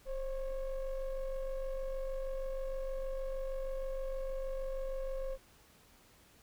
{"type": "ring-modulated tone", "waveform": "triangle", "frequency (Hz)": 277.2, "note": "C#4", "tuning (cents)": 0, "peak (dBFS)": -30, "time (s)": [0.05, 5.38], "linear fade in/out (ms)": 50, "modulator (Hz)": 254, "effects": ["pink hiss -63 dBFS RMS until 6.42 s"]}